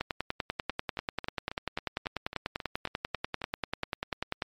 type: two click trains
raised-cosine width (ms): 0.3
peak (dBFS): -21 / -14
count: 11 / 46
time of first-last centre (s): 0.7-3.417 / 0.01-4.422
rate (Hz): 3.68 / 10.2
effects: MP3 64 kbps